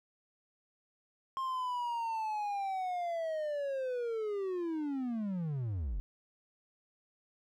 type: linear sweep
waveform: triangle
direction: down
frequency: 1067 to 40.09 Hz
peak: -31 dBFS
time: 1.37-6 s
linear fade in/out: 0 ms
effects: none